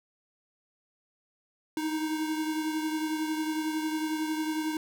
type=beating tone pair; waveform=square; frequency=311.1 / 322.1 Hz; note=D#4 / E4; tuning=0 / -40 cents; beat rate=11 Hz; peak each=-30 / -38 dBFS; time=1.77-4.77 s; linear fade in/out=2 ms; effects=none